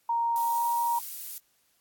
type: tone with pitch glide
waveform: sine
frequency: 932.3 to 941 Hz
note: A#5 to A#5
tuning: 0 to +16 cents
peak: -24 dBFS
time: 0.09-0.99 s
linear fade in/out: 5 ms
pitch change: +16 cents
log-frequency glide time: 0.48-0.66 s
type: noise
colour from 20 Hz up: violet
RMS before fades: -37 dBFS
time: 0.36-1.38 s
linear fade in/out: 0 ms
effects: white hiss -69 dBFS RMS until 1.8 s + AAC 64 kbps